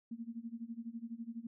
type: tone with tremolo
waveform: sine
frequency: 231.1 Hz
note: A#3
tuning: 15 cents flat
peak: -38 dBFS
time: 0.11-1.47 s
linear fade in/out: 5 ms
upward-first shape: sine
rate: 12 Hz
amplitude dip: 90%
effects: none